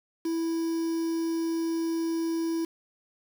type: tone with quantisation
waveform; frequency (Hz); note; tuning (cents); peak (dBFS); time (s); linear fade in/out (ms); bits
triangle; 329.6; E4; 0; -24; 0.25-2.65; 5; 7
effects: none